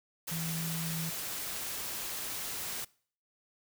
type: tone in noise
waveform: sine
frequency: 164 Hz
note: E3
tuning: 9 cents flat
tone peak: -35 dBFS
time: 0.31-1.1 s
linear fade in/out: 10 ms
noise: white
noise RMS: -38 dBFS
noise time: 0.27-2.85 s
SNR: 0 dB
effects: noise-tail reverb RT60 0.5 s tail -23 dB re dry